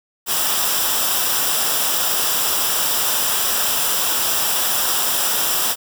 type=noise with comb filter; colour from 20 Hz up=white; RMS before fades=-19 dBFS; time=0.26-5.76 s; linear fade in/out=50 ms; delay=0.46 ms; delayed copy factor=-0.6; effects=none